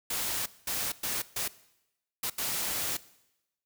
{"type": "noise bursts at uneven times", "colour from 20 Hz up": "white", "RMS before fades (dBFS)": -32, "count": 6, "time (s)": [[0.1, 0.46], [0.67, 0.92], [1.03, 1.22], [1.36, 1.48], [2.23, 2.3], [2.38, 2.97]], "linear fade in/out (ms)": 5, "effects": ["noise-tail reverb RT60 0.9 s tail -19 dB re dry"]}